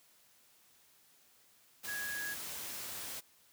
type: tone in noise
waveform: sine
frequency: 1663 Hz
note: G#6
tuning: 2 cents sharp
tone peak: -38 dBFS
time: 1.87-2.35 s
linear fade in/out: 20 ms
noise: white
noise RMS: -43 dBFS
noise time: 1.83-3.21 s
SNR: +2 dB
effects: white hiss -66 dBFS RMS until 3.52 s + high-pass 60 Hz 12 dB/octave